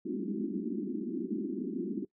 pink band-pass noise, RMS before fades -35 dBFS, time 0.05-2.05 s, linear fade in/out 5 ms, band 190 to 380 Hz, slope 96 dB/octave, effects noise-tail reverb RT60 0.1 s tail -20 dB re dry

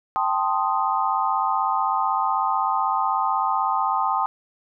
sine chord, A half-diminished seventh, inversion third, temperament equal, 784 / 880 / 1046.5 / 1244.5 Hz, G5 / A5 / C6 / Eb6, 0 / 0 / 0 / 0 cents, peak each -25 dBFS, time 0.16-4.26 s, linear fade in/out 0 ms, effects none

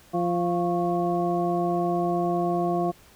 harmonic tone with a mistuned harmonic, 174.2 Hz, F3, 4 cents flat, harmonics 1 / 2 / 3 / 4 / 6, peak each -28 / -26 / -36 / -26 / -35 dBFS, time 0.13-2.92 s, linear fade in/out 20 ms, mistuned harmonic 6, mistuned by +86 cents, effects pink hiss -54 dBFS RMS until 3.15 s

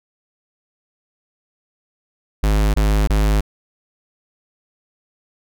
square tone bursts, 52 Hz, G#1, 3 cents sharp, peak -14 dBFS, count 3, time 2.43-3.408 s, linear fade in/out 5 ms, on 310 ms, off 24 ms, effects none

